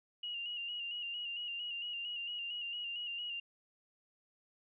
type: tone with vibrato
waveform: sine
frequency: 2846 Hz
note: F7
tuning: 32 cents sharp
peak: -38 dBFS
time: 0.23-3.4 s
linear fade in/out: 5 ms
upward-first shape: square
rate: 4.4 Hz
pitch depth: 35 cents each way
effects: none